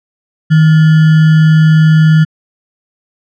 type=tone with sample-and-hold; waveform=sine; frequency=157.2 Hz; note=D#3; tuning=18 cents sharp; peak=-3 dBFS; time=0.5-2.25 s; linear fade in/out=20 ms; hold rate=1575 Hz; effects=low-pass 3000 Hz 12 dB/octave